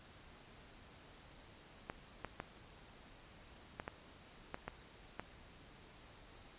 clicks, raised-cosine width 0.5 ms, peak -26 dBFS, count 8, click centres 1.899 / 2.247 / 2.401 / 3.799 / 3.879 / 4.544 / 4.68 / 5.196 s, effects pink hiss -59 dBFS RMS until 6.58 s + resampled to 8000 Hz

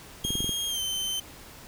sawtooth tone with pitch glide, 3245 to 3084 Hz, G#7 to G7, -41 to -29 cents, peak -25 dBFS, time 0.24-1.2 s, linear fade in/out 5 ms, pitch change -88 cents, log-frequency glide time 0.68-0.81 s
clicks, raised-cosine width 3 ms, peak -19 dBFS, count 6, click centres 0.25 / 0.305 / 0.354 / 0.405 / 0.444 / 0.493 s
effects pink hiss -47 dBFS RMS until 1.67 s

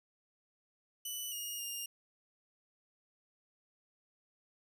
10% pulse tone with pitch steps, 2978 / 2860 / 2818 Hz, F#7 / F7 / F7, +11 / +41 / +15 cents, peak -31 dBFS, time 1.05-1.86 s, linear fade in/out 5 ms, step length 270 ms, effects none

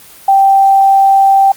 sine tone, 782 Hz, G5, 4 cents flat, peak -4 dBFS, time 0.28-1.52 s, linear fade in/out 5 ms, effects white hiss -37 dBFS RMS until 1.56 s + Opus 24 kbps

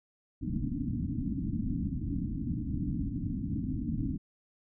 white low-pass noise, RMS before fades -33 dBFS, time 0.41-4.18 s, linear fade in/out 20 ms, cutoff 300 Hz, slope 96 dB/octave, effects none

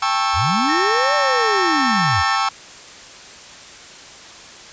40% pulse chord, A dominant seventh, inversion third, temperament just, 792 / 880 / 1100 / 1320 Hz, G5 / A5 / C#6 / E6, +18 / 0 / -14 / +2 cents, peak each -22 / -24 / -21 / -20 dBFS, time 0.02-2.49 s, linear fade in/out 5 ms
sine linear two-way sweep, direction up then down, 58.27 to 594 to 67.7 Hz, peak -20 dBFS, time 0.33-2.24 s, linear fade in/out 50 ms, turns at 1.15 s
square tone with pitch glide, 1827 to 1797.7 Hz, A#6 to A6, -35 to +37 cents, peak -23 dBFS, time 0.68-2.37 s, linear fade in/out 20 ms, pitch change -28 cents, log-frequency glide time 1.64-2.15 s
effects white hiss -39 dBFS RMS until 4.72 s + resampled to 16000 Hz

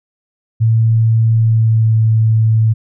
sine tone with pitch glide, 112.8 to 110.99 Hz, A2 to A2, +44 to +16 cents, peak -8 dBFS, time 0.6-2.74 s, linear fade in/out 20 ms, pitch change -28 cents, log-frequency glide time 1.34-1.98 s, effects none

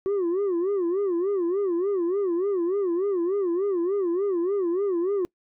sine tone with vibrato, 371.2 Hz, F#4, 6 cents sharp, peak -19 dBFS, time 0.06-5.25 s, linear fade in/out 0 ms, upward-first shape sine, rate 3.4 Hz, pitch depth 170 cents each way, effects noise-tail reverb RT60 0.1 s tail -26 dB re dry + tanh soft clip ceiling -21 dBFS

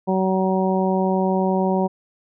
harmonic tone, 188.6 Hz, F#3, 33 cents sharp, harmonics 1 / 2 / 3 / 4 / 5, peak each -20 / -23 / -25 / -26 / -27 dBFS, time 0.07-1.88 s, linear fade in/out 20 ms, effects none

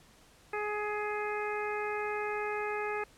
harmonic tone, 419 Hz, G#4, 15 cents sharp, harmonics 1 / 2 / 3 / 4 / 5 / 6, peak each -35 / -38 / -40 / -41 / -42 / -43 dBFS, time 0.53-3.04 s, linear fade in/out 5 ms, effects pink hiss -60 dBFS RMS until 3.17 s + low-pass 11000 Hz 12 dB/octave

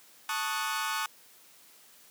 sawtooth chord, D# half-diminished seventh, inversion second, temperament equal, 880 / 1108.7 / 1244.5 / 1480 Hz, A5 / C#6 / D#6 / F#6, 0 / 0 / 0 / 0 cents, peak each -32 dBFS, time 0.29-1.06 s, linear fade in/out 2 ms, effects white hiss -57 dBFS RMS until 2.1 s + high-pass 150 Hz 12 dB/octave

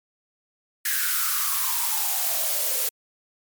blue noise with high-pass filter sweep, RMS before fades -24 dBFS, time 0.85-2.89 s, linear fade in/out 5 ms, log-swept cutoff 1700 to 480 Hz, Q 7.7, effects MP3 96 kbps

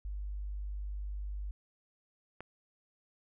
sine tone, 50 Hz, G1, 35 cents sharp, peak -36 dBFS, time 0.05-1.51 s, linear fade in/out 0 ms
click, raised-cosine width 0.5 ms, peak -28 dBFS, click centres 2.406 s
effects none

